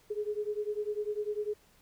sine beating tone pair, 415.3 / 425.3 Hz, G#4 / G#4, 0 / +41 cents, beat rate 10 Hz, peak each -34 / -35 dBFS, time 0.1-1.54 s, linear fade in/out 10 ms, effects pink hiss -64 dBFS RMS until 1.81 s

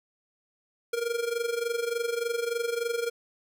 square tone with amplitude modulation, 469.3 Hz, A#4, 12 cents sharp, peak -25 dBFS, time 0.93-3.1 s, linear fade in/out 5 ms, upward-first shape sine, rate 23.4 Hz, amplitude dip 75%, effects none

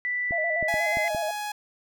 sine tone with pitch glide, 1975.5 to 2048 Hz, B6 to C7, 0 to -38 cents, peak -25 dBFS, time 0.05-1.08 s, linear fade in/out 0 ms, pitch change +62 cents, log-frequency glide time 0.75-0.87 s
clicks, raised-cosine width 3 ms, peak -23 dBFS, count 5, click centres 0.309 / 0.627 / 0.741 / 0.971 / 1.148 s
sine tone with vibrato, 652 Hz, E5, 19 cents flat, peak -27 dBFS, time 0.32-1.31 s, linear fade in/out 2 ms, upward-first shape square, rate 8.3 Hz, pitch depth 72 cents each way
sawtooth tone, 836 Hz, G#5, 11 cents sharp, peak -26 dBFS, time 0.68-1.52 s, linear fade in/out 5 ms
effects none

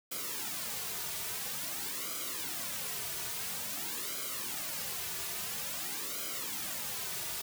white noise with flanger, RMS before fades -38 dBFS, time 0.11-7.42 s, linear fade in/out 10 ms, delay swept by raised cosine 1.1 to 3.8 ms, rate 0.49 Hz, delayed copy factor -0.8, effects none

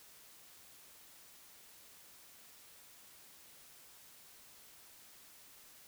silence, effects white hiss -59 dBFS RMS until 5.87 s

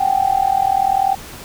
sine tone with amplitude modulation, 776 Hz, G5, 18 cents flat, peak -9 dBFS, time 0-1.15 s, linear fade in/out 10 ms, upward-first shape sine, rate 40.3 Hz, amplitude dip 90%, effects pink hiss -35 dBFS RMS until 1.44 s

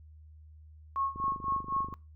sine tone with tremolo, 1092 Hz, C#6, 26 cents flat, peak -27 dBFS, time 0.96-1.94 s, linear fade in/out 0 ms, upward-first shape sine, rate 4 Hz, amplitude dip 90%
click train, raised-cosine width 3 ms, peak -31 dBFS, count 20, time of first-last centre 1.16-1.926 s, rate 24.8 Hz
effects noise-tail reverb RT60 0.3 s tail -21 dB re dry + added 77 Hz sine -50 dBFS peak until 2.15 s

